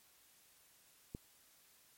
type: click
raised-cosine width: 3 ms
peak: -30 dBFS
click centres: 1.149 s
effects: white hiss -67 dBFS RMS until 1.97 s + MP3 64 kbps